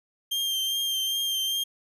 40% pulse tone with vibrato, 3176 Hz, G7, 22 cents sharp, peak -24 dBFS, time 0.31-1.64 s, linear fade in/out 10 ms, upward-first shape triangle, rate 2.5 Hz, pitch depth 23 cents each way, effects none

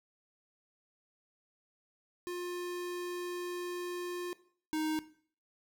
square tone pair in turn, 354.5 / 311.7 Hz, F4 / D#4, +26 / +3 cents, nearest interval major second, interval 223 cents, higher first, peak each -37 / -32 dBFS, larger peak second, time 2.27-4.33 / 4.73-4.99 s, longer first, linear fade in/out 0 ms, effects noise-tail reverb RT60 0.5 s tail -17 dB re dry

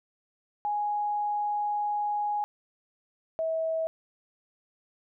sine tone pair in turn, 830.6 / 646.7 Hz, G#5 / E5, 0 / -33 cents, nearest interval major third, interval 433 cents, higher first, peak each -26 dBFS, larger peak neither, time 0.65-2.44 / 3.39-3.87 s, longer first, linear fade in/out 0 ms, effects none

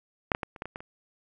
clicks, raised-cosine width 0.5 ms, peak -8 / -12 / -16 / -29 / -18 / -22 / -21 / -28 dBFS, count 8, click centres 0.318 / 0.349 / 0.432 / 0.562 / 0.621 / 0.656 / 0.759 / 0.805 s, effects none

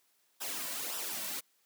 white noise with flanger, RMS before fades -38 dBFS, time 0.4-1.41 s, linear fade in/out 20 ms, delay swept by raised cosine 0.45 to 2.45 ms, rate 1.8 Hz, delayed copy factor -0.65, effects white hiss -72 dBFS RMS until 1.65 s + high-pass 200 Hz 12 dB/octave

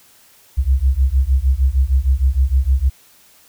sine beating tone pair, 63.1 / 69.6 Hz, B1 / C#2, +38 / +8 cents, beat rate 6.5 Hz, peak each -15 dBFS, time 0.57-2.9 s, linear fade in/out 20 ms, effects white hiss -50 dBFS RMS until 3.48 s

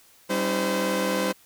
sawtooth tone cluster, 195.5 / 275.9 / 319.2 / 513 Hz, G3 / C#4 / D#4 / C5, -4 / -8 / +44 / -34 cents, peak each -24 / -30 / -27 / -22 dBFS, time 0.29-1.33 s, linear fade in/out 20 ms, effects white hiss -56 dBFS RMS until 1.45 s

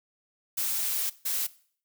blue noise bursts at uneven times, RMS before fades -29 dBFS, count 2, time 0.57-1.1 / 1.25-1.47 s, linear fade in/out 10 ms, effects noise-tail reverb RT60 0.5 s tail -19 dB re dry

